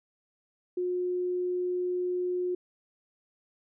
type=tone; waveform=sine; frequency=360 Hz; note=F#4; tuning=47 cents flat; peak=-27 dBFS; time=0.77-2.55 s; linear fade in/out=5 ms; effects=none